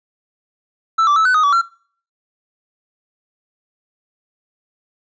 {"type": "tone with pitch steps", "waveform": "triangle", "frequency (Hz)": [1323, 1167, 1308, 1500, 1249, 1144, 1364], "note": ["E6", "D6", "E6", "F#6", "D#6", "D6", "F6"], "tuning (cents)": [6, -11, -14, 23, 6, -46, -41], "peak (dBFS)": -9, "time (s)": [0.98, 1.617], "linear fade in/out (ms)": 10, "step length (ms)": 91, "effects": ["noise-tail reverb RT60 0.5 s tail -23 dB re dry", "resampled to 16000 Hz"]}